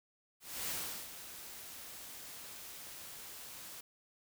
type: noise with ADSR envelope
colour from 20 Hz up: white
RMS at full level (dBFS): -38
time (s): 0.4-3.81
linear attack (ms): 280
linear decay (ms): 400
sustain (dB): -11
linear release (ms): 8
effects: none